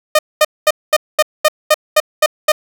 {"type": "tone bursts", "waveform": "sawtooth", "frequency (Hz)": 612, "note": "D#5", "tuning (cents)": -29, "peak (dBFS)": -3, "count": 10, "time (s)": [0.15, 2.52], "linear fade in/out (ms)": 5, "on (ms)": 39, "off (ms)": 220, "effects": []}